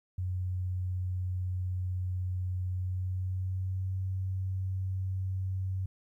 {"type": "tone with pitch glide", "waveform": "sine", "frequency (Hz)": [91.6, 94.34], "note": ["F#2", "F#2"], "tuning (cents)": [-17, 34], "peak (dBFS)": -30, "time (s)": [0.18, 5.86], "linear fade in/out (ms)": 5, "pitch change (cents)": 51, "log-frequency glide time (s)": [2.7, 3.96], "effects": ["12-bit"]}